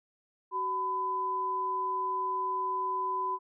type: tone pair together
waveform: sine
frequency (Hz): 376.2 / 1004.3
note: F#4 / B5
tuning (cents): +29 / +29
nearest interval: octave + perfect fourth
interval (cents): 1700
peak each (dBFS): -39 / -29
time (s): 0.51-3.39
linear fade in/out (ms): 50
effects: none